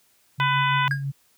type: tone with tremolo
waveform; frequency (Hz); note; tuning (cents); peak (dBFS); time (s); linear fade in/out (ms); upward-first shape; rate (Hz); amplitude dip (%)
sine; 138.59; C#3; 0; -24; 0.38-1.12; 20; sine; 6; 30
type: harmonic tone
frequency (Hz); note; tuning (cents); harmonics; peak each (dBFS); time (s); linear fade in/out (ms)
499.8; B4; +21; 2 / 3 / 4 / 5 / 6 / 7; -22 / -26 / -28 / -30 / -32 / -33; 0.4-0.88; 0
type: tone with exponential decay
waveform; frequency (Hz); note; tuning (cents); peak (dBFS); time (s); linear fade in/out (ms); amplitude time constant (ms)
triangle; 1630; G#6; -33; -17; 0.91-1.04; 1; 28
effects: white hiss -62 dBFS RMS until 1.37 s